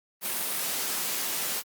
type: high-pass noise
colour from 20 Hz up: white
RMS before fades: -30 dBFS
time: 0.21-1.63 s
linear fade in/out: 50 ms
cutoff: 160 Hz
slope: 24 dB/octave
effects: Opus 32 kbps